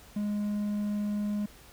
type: tone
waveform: triangle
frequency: 207.3 Hz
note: G#3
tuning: 3 cents flat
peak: -26 dBFS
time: 0.16-1.46 s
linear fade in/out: 5 ms
effects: added 60 Hz sine -60 dBFS peak until 1.72 s + pink hiss -54 dBFS RMS until 1.72 s